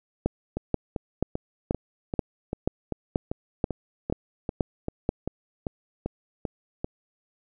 two click trains, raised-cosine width 2 ms, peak -15 / -9 dBFS, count 17 / 11, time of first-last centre 0.57-6.845 / 0.26-5.091 s, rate 2.55 / 2.07 Hz, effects none

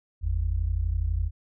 sine tone pair together, 50.36 / 82.41 Hz, G1 / E2, +47 / 0 cents, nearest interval major sixth, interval 853 cents, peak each -26 dBFS, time 0.21-1.31 s, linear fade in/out 50 ms, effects none

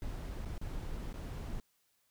brown noise with dropouts, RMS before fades -40 dBFS, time 0.02-1.6 s, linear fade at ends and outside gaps 1 ms, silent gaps 0.451-0.456 / 0.58-0.614 / 1.129-1.14 s, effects white hiss -75 dBFS RMS until 2.1 s

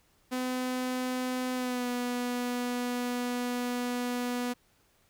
sawtooth tone with pitch glide, 253.7 to 245.3 Hz, B3 to B3, +47 to -12 cents, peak -26 dBFS, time 0.31-4.54 s, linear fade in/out 20 ms, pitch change -59 cents, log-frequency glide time 1.54-1.88 s, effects pink hiss -67 dBFS RMS until 5.09 s

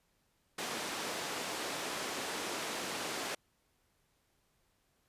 pink band-pass noise, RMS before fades -39 dBFS, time 0.58-3.35 s, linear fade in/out 5 ms, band 310 to 8600 Hz, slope 12 dB/octave, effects pink hiss -75 dBFS RMS until 5.08 s + resampled to 32000 Hz

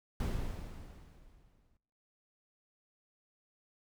brown noise with exponential decay, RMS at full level -32 dBFS, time 0.2-1.77 s, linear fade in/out 2 ms, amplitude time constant 340 ms, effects noise-tail reverb RT60 1.0 s tail -24 dB re dry

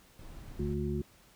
brown noise, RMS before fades -46 dBFS, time 0.19-0.74 s, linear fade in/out 2 ms
harmonic tone, 72 Hz, D2, 34 cents flat, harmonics 1 / 2 / 3 / 5, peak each -36 / -36 / -36 / -36 dBFS, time 0.59-1.02 s, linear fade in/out 5 ms
effects pink hiss -61 dBFS RMS until 1.35 s

